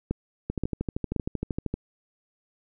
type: two click trains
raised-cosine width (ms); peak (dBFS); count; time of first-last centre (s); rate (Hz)
3; -13 / -15; 3 / 17; 0.11-1.163 / 0.5-1.74; 1.9 / 12.9
effects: none